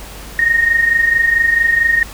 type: tone pair together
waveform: sine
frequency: 1834.5 / 1859 Hz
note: A#6 / A#6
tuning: -28 / -5 cents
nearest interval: unison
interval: 23 cents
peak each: -17 / -11 dBFS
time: 0.39-2.03 s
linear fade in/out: 2 ms
effects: added 50 Hz sine -32 dBFS peak until 2.13 s + pink hiss -34 dBFS RMS until 2.13 s